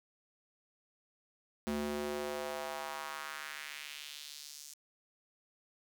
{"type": "tone with high-pass filter sweep", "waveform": "square", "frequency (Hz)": 73.42, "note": "D2", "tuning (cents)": 0, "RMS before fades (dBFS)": -41, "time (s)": [1.67, 4.74], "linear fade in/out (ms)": 0, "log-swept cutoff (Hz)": [220, 6500], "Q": 1.8, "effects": ["11-bit"]}